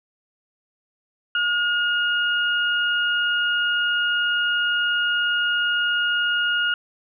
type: tone pair together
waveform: sine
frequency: 1431.5 / 2857 Hz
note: F6 / F7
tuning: +42 / +39 cents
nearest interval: octave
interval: 1197 cents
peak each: -20 / -24 dBFS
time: 1.35-6.74 s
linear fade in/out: 2 ms
effects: none